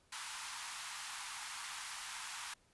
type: high-pass noise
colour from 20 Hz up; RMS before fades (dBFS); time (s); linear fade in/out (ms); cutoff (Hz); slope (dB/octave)
pink; -45; 0.12-2.54; 5; 860; 48
effects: pink hiss -71 dBFS RMS until 2.73 s + resampled to 24000 Hz